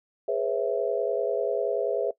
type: chord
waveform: sine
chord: C# minor seventh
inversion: second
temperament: equal with one note detuned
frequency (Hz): 415.3 / 493.9 / 544.2 / 659.3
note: G#4 / B4 / C#5 / E5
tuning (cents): 0 / 0 / -32 / 0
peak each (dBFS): -29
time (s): 0.28-2.11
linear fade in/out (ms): 5
effects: noise-tail reverb RT60 0.1 s tail -20 dB re dry